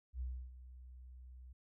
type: tone with ADSR envelope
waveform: sine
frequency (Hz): 62.8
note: B1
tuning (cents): +30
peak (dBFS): -37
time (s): 0.13-1.53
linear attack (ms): 76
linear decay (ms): 300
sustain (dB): -14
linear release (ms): 7
effects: none